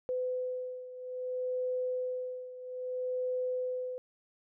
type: beating tone pair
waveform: sine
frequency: 505 / 505.61 Hz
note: B4 / B4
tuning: +39 / +41 cents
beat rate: 0.61 Hz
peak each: -34 / -38 dBFS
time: 0.09-3.98 s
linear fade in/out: 0 ms
effects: none

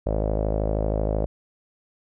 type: tone with low-pass filter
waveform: sawtooth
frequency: 52.9 Hz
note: G#1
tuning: 33 cents sharp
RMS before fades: -24 dBFS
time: 0.06-1.26 s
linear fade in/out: 5 ms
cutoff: 580 Hz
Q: 4.7
effects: none

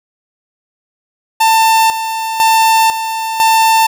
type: tone with tremolo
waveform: 45% pulse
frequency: 893 Hz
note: A5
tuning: 25 cents sharp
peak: -7 dBFS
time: 1.4-3.87 s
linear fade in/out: 10 ms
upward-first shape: square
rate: 1 Hz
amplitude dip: 65%
effects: none

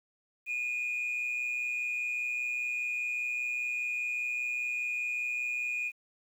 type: tone pair together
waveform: sine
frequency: 2444 / 2569 Hz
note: D#7 / E7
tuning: -32 / -45 cents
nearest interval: minor second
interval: 87 cents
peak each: -29 / -38 dBFS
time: 0.46-5.92 s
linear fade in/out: 50 ms
effects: tanh soft clip ceiling -28 dBFS + 10-bit

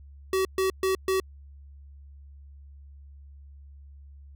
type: tone bursts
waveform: square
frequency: 379.9 Hz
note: F#4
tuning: 46 cents sharp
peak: -23 dBFS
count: 4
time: 0.33-1.2 s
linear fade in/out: 2 ms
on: 120 ms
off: 130 ms
effects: added 70 Hz sine -45 dBFS peak until 4.35 s

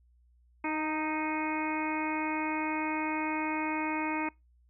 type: harmonic tone with a mistuned harmonic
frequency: 311.1 Hz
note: D#4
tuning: in tune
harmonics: 1 / 2 / 3 / 4 / 5 / 6 / 7 / 8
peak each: -33 / -42 / -35 / -42 / -44 / -46 / -38 / -40 dBFS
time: 0.64-4.29 s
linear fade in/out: 5 ms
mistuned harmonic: 3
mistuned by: -16 cents
effects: noise-tail reverb RT60 0.2 s tail -24 dB re dry + added 60 Hz sine -61 dBFS peak until 4.69 s

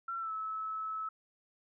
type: tone with pitch glide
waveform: sine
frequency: 1357 to 1300.2 Hz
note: E6 to E6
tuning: +50 to -24 cents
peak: -35 dBFS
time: 0.08-1.09 s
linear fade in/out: 5 ms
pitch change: -74 cents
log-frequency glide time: 0.18-0.32 s
effects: none

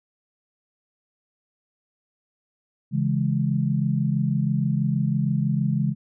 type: chord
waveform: sine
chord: C# minor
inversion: none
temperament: equal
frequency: 138.59 / 164.81 / 207.7 Hz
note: C#3 / E3 / G#3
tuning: 0 / 0 / 0 cents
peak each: -23 / -25 / -25 dBFS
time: 2.91-5.95 s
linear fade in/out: 50 ms
effects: none

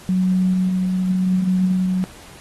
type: tone with tremolo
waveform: sine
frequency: 185 Hz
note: F#3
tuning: in tune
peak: -14 dBFS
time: 0.09-2.04 s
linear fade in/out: 0 ms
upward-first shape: sine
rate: 0.9 Hz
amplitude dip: 30%
effects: pink hiss -43 dBFS RMS until 2.4 s + AAC 32 kbps

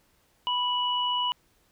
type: tone pair together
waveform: sine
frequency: 986.1 / 2943 Hz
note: B5 / F#7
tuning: -3 / -10 cents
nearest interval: octave + perfect fifth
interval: 1893 cents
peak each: -27 dBFS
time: 0.47-1.32 s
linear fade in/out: 0 ms
effects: pink hiss -66 dBFS RMS until 1.71 s

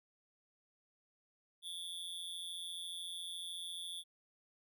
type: tone with amplitude modulation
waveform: square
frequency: 3467 Hz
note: A7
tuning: 26 cents flat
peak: -39 dBFS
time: 1.62-4.04 s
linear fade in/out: 50 ms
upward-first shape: sine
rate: 174 Hz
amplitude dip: 90%
effects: none

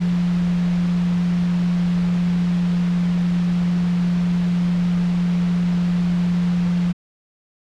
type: tone in noise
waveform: sine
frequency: 175.9 Hz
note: F3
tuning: 13 cents sharp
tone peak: -16 dBFS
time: 0-6.93 s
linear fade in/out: 20 ms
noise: pink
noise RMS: -34 dBFS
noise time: 0-6.93 s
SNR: +15 dB
effects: low-pass 4000 Hz 12 dB/octave

